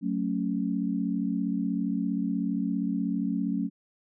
sine chord, F# minor, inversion none, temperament just, 185 / 222 / 277.5 Hz, F#3 / A3 / C#4, 0 / +16 / +2 cents, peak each -30 dBFS, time 0.01-3.7 s, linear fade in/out 50 ms, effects none

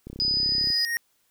click train, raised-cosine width 3 ms, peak -25 dBFS, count 22, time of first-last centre 0.07-0.703 s, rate 33.2 Hz
sine tone, 4978 Hz, D#8, in tune, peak -21 dBFS, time 0.2-0.85 s, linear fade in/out 0 ms
square tone with exponential growth, 1864.7 Hz, A#6, in tune, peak -23 dBFS, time 0.32-0.97 s, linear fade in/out 0 ms, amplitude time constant 140 ms
effects white hiss -68 dBFS RMS until 1.3 s

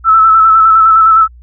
sine tone with vibrato, 1314 Hz, E6, 6 cents flat, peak -3 dBFS, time 0.04-1.28 s, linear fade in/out 50 ms, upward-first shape square, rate 9.8 Hz, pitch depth 24 cents each way, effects added 60 Hz sine -34 dBFS peak until 1.42 s

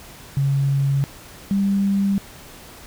sine tone pair in turn, 138.4 / 197.83 Hz, C#3 / G3, -2 / +16 cents, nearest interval tritone, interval 618 cents, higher second, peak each -16 / -16 dBFS, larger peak neither, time 0.37-1.04 / 1.51-2.18 s, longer neither, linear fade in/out 0 ms, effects pink hiss -42 dBFS RMS until 2.86 s

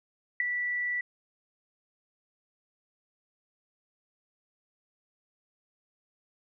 sine tone with ADSR envelope, 1961 Hz, B6, 13 cents flat, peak -20 dBFS, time 0.4-1.01 s, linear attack 3 ms, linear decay 8 ms, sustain -8 dB, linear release 4 ms, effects none

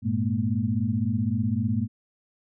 sine tone cluster, 100.4 / 116.3 / 213.1 / 236.9 Hz, G2 / A#2 / G#3 / A#3, +42 / -4 / +45 / +28 cents, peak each -28 dBFS, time 0.02-1.88 s, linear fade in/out 50 ms, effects none

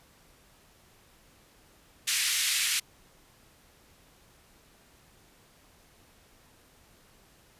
pink band-pass noise, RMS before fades -28 dBFS, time 2.07-2.8 s, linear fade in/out 10 ms, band 2000 to 12000 Hz, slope 24 dB/octave, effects pink hiss -60 dBFS RMS until 7.59 s + resampled to 32000 Hz

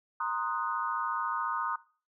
sine chord, C half-diminished seventh, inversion third, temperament equal, 932.3 / 1046.5 / 1244.5 / 1480 Hz, Bb5 / C6 / Eb6 / Gb6, 0 / 0 / 0 / 0 cents, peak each -35 / -36 / -33 / -39 dBFS, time 0.2-1.76 s, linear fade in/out 5 ms, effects noise-tail reverb RT60 0.4 s tail -20 dB re dry

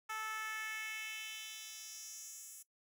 10% pulse tone with high-pass filter sweep, 436.6 Hz, A4, 13 cents flat, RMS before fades -45 dBFS, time 0.09-2.63 s, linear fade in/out 10 ms, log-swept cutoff 1100 to 8900 Hz, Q 2.2, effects noise-tail reverb RT60 0.1 s tail -18 dB re dry

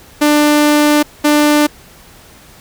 sawtooth tone pair in turn, 296.9 / 296.9 Hz, D4 / D4, +19 / +19 cents, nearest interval unison, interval 0 cents, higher neither, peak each -4 dBFS, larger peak neither, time 0.21-1.03 / 1.24-1.67 s, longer first, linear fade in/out 10 ms, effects pink hiss -41 dBFS RMS until 2.6 s

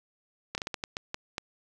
slowing click train, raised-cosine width 0.2 ms, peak -15 dBFS, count 9, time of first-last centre 0.55-1.381 s, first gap 29 ms, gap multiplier 1.35, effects none

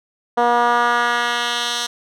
10% pulse tone with band-pass filter sweep, 239.5 Hz, A#3, 47 cents sharp, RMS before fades -18 dBFS, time 0.37-1.87 s, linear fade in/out 10 ms, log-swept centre 690 to 4700 Hz, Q 1.3, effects none

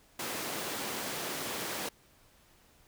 pink high-pass noise, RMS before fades -37 dBFS, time 0.19-1.89 s, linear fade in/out 5 ms, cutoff 240 Hz, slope 12 dB/octave, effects pink hiss -63 dBFS RMS until 2.87 s

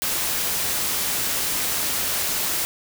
white noise, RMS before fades -24 dBFS, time 0.02-2.65 s, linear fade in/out 0 ms, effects none

